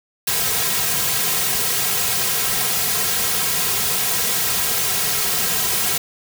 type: noise with comb filter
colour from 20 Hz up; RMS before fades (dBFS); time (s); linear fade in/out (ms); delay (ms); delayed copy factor
white; -20; 0.27-5.98; 5; 3.4; -0.85
effects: none